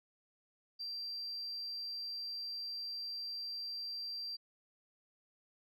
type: tone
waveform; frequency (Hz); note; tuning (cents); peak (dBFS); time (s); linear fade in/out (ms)
sine; 4712; D8; +5; -38; 0.79-4.37; 20
effects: tanh soft clip ceiling -36 dBFS